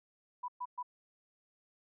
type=tone bursts; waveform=sine; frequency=987.8 Hz; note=B5; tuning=in tune; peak=-36 dBFS; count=3; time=0.43-0.829 s; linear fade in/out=10 ms; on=53 ms; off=120 ms; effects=none